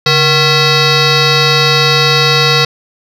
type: tone with frequency modulation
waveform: sine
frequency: 1987 Hz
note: B6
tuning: 10 cents sharp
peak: -5 dBFS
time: 0.06-2.65 s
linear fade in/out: 5 ms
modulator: 615 Hz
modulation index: 4.7
effects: tanh soft clip ceiling -4 dBFS